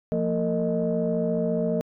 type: tone cluster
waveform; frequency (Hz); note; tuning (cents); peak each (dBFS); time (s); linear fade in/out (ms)
sine; 173.8 / 228.2 / 453.8 / 621; F3 / A#3 / A#4 / D#5; -8 / -37 / -47 / -3; -27; 0.12-1.81; 0
effects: tanh soft clip ceiling -14 dBFS